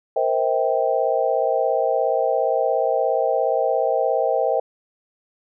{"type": "chord", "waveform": "sine", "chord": "C dominant seventh", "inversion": "third", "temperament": "equal with one note detuned", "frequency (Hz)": [466.2, 523.3, 645.3, 784], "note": ["Bb4", "C5", "E5", "G5"], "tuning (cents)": [0, 0, -37, 0], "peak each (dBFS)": [-24, -22, -22, -24], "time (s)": [0.16, 4.6], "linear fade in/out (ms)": 5, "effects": []}